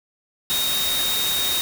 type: tone in noise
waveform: sine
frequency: 3729 Hz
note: A#7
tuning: in tune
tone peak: -22 dBFS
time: 0.5-1.61 s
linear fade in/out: 0 ms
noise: white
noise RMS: -25 dBFS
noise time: 0.5-1.61 s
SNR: 0 dB
effects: none